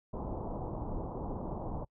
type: low-pass noise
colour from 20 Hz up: pink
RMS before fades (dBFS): -38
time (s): 0.13-1.85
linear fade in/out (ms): 10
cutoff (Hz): 1000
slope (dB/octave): 48
effects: noise-tail reverb RT60 0.1 s tail -25 dB re dry